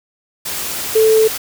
sine tone in noise, 440 Hz, A4, in tune, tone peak -8 dBFS, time 0.95-1.28 s, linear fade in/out 10 ms, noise white, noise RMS -23 dBFS, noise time 0.45-1.38 s, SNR +12 dB, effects none

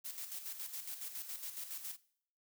blue noise with tremolo, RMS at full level -43 dBFS, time 0.04-1.97 s, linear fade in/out 20 ms, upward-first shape square, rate 7.2 Hz, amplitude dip 55%, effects noise-tail reverb RT60 0.6 s tail -20 dB re dry

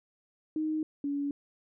sine tone pair in turn, 311.1 / 284.3 Hz, D#4 / C#4, 0 / +44 cents, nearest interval major second, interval 156 cents, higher first, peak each -28 / -29 dBFS, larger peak first, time 0.56-0.83 / 1.04-1.31 s, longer neither, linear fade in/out 2 ms, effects none

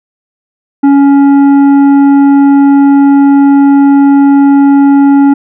triangle tone with tanh clipping, 279.5 Hz, C#4, 14 cents sharp, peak -3 dBFS, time 0.83-5.34 s, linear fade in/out 10 ms, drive 13 dB, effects none

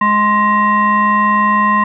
sine tone with frequency modulation, 1046.5 Hz, C6, in tune, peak -9 dBFS, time 0.01-1.84 s, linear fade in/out 5 ms, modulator 838 Hz, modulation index 0.84, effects none

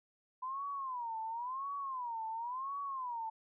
sine tone with vibrato, 1000 Hz, B5, 21 cents sharp, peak -37 dBFS, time 0.42-3.3 s, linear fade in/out 10 ms, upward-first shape sine, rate 0.95 Hz, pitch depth 210 cents each way, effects none

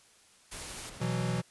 white noise, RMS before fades -42 dBFS, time 0.51-0.9 s, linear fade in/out 10 ms
pink noise with tremolo, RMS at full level -46 dBFS, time 0.52-1.4 s, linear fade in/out 10 ms, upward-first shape sine, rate 12 Hz, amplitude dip 25%
square chord, B suspended fourth, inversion none, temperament equal, 123.47 / 164.81 / 185 Hz, B2 / E3 / F#3, 0 / 0 / 0 cents, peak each -33 / -35 / -36 dBFS, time 1-1.42 s, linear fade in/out 20 ms
effects white hiss -61 dBFS RMS until 1.5 s + resampled to 24000 Hz

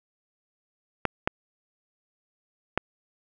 clicks, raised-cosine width 0.5 ms, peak -7 dBFS, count 3, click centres 1.053 / 1.275 / 2.776 s, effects none

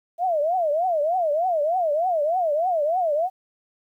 sine tone with vibrato, 659.3 Hz, E5, in tune, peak -19 dBFS, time 0.18-3.3 s, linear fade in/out 50 ms, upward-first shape triangle, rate 3.3 Hz, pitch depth 260 cents each way, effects 10-bit

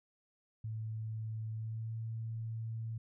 sine tone with pitch glide, 110.2 to 112.71 Hz, A2 to A2, +3 to +42 cents, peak -37 dBFS, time 0.64-2.98 s, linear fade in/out 5 ms, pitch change +39 cents, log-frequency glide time 1.53-1.95 s, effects none

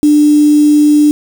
sine tone with quantisation, 297.2 Hz, D4, 21 cents sharp, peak -4 dBFS, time 0.03-1.11 s, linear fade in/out 0 ms, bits 4, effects none

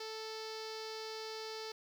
sawtooth tone with low-pass filter, 440 Hz, A4, in tune, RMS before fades -44 dBFS, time 0-1.72 s, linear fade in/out 5 ms, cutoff 4900 Hz, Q 4.9, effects 10-bit

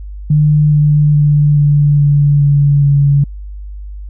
sine tone with pitch steps, 150.2 / 148.73 / 147.28 / 145.84 / 144.41 / 143 / 141.61 Hz, D3 / D3 / D3 / D3 / D3 / D3 / C#3, +39 / +22 / +5 / -12 / -29 / -46 / +37 cents, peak -6 dBFS, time 0.3-3.24 s, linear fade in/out 5 ms, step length 420 ms, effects added 50 Hz sine -24 dBFS peak until 4.09 s

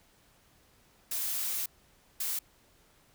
blue noise bursts at uneven times, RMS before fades -33 dBFS, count 2, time 1.11-1.66 / 2.2-2.39 s, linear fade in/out 5 ms, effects pink hiss -64 dBFS RMS until 3.14 s

